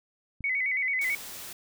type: click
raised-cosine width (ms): 5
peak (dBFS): -29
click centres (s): 0.407
type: tone with vibrato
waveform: sine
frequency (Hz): 2127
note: C7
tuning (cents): +28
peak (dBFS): -25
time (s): 0.44-1.15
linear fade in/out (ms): 2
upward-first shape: square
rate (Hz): 9.1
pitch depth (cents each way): 82
type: noise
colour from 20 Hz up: white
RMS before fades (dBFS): -41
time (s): 1.01-1.53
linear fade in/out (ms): 5
effects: none